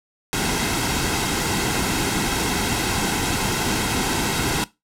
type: noise with comb filter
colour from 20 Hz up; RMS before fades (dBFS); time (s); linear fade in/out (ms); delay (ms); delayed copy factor
pink; -22; 0.33-4.64; 0; 1.7; -0.55
effects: noise-tail reverb RT60 0.2 s tail -18 dB re dry + low-pass 11000 Hz 12 dB/octave